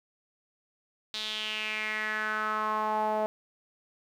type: tone with band-pass filter sweep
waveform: sawtooth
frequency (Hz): 215.1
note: A3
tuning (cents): -39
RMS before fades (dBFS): -31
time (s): 1.14-3.26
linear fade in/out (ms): 0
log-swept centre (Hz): 3900 to 700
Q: 4.5
effects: 10-bit